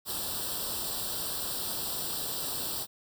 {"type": "noise with comb filter", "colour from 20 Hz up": "white", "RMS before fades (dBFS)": -34, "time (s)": [0.05, 2.87], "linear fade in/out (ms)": 50, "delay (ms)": 0.23, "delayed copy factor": 0.85, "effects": []}